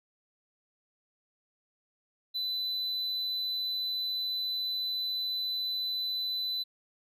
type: tone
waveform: triangle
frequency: 4003 Hz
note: B7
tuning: 23 cents sharp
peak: -29 dBFS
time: 2.34-6.64 s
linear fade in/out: 20 ms
effects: none